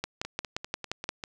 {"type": "two click trains", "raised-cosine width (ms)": 0.2, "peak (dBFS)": [-19, -13], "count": [6, 7], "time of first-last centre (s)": [[0.25, 1.238], [0.04, 1.091]], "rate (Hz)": [5.06, 5.71], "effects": []}